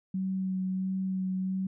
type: tone with vibrato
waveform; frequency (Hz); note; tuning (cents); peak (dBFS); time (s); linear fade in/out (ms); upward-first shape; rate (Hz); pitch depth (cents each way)
sine; 188.3; F#3; +31; -28; 0.14-1.67; 5; sine; 1.5; 13
effects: none